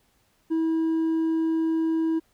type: tone with hard clipping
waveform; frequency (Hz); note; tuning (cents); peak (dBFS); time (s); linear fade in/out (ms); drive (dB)
sine; 323.7; E4; -31; -22; 0.5-2.2; 20; 2
effects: pink hiss -66 dBFS RMS until 2.33 s